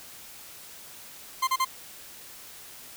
40% pulse tone bursts, 1046.5 Hz, C6, in tune, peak -21 dBFS, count 3, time 1.42-1.65 s, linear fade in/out 10 ms, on 54 ms, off 34 ms, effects white hiss -46 dBFS RMS until 2.96 s

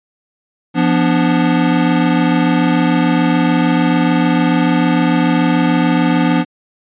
square chord, B diminished, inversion second, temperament equal with one note detuned, 172.31 / 246.9 / 293.7 Hz, F3 / B3 / D4, -23 / 0 / 0 cents, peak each -16 dBFS, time 0.74-6.45 s, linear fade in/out 50 ms, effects resampled to 8000 Hz

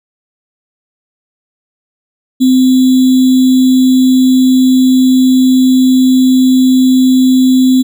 sine tone with sample-and-hold, 257.8 Hz, C4, 26 cents flat, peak -4 dBFS, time 2.4-7.83 s, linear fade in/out 20 ms, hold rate 3675 Hz, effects none

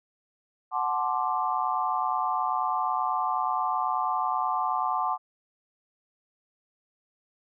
sine chord, D dominant seventh, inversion first, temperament equal with one note detuned, 740 / 870.4 / 1046.5 / 1174.7 Hz, F#5 / A5 / C6 / D6, 0 / -19 / 0 / 0 cents, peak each -30 dBFS, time 0.71-5.18 s, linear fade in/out 50 ms, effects none

